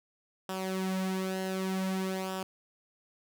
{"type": "tone with flanger", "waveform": "sawtooth", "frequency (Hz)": 188.8, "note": "F#3", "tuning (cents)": 35, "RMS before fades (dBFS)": -33, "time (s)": [0.49, 2.43], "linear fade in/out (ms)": 2, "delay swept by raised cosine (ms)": [0.46, 4.46], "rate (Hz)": 0.54, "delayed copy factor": -0.65, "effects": []}